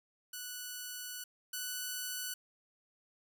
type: tone pair in turn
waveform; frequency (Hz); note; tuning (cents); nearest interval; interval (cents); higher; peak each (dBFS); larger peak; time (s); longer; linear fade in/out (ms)
5% pulse; 1480 / 1485.7; F#6 / F#6; 0 / +7; unison; 7; second; -30 / -26; second; 0.33-1.24 / 1.53-2.34; first; 5
effects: none